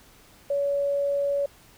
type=tone; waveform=sine; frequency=565 Hz; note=C#5; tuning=33 cents sharp; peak=-22 dBFS; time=0.5-1.46 s; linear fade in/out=5 ms; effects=pink hiss -54 dBFS RMS until 1.77 s